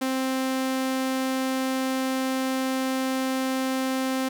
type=tone; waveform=sawtooth; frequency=262.3 Hz; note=C4; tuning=4 cents sharp; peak=-20 dBFS; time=0.01-4.29 s; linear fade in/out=10 ms; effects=none